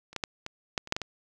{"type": "clicks", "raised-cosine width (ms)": 0.2, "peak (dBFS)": [-30, -15, -12, -19, -10, -27, -7, -13, -17], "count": 9, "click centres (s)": [0.13, 0.163, 0.238, 0.464, 0.778, 0.874, 0.924, 0.965, 1.017], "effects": []}